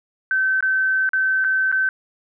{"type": "tone with dropouts", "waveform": "sine", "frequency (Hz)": 1538, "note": "G6", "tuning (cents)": -33, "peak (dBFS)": -16, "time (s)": [0.31, 1.89], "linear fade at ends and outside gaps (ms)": 1, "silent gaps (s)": [[0.607, 0.626], [1.091, 1.133], [1.442, 1.446], [1.716, 1.725]], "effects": []}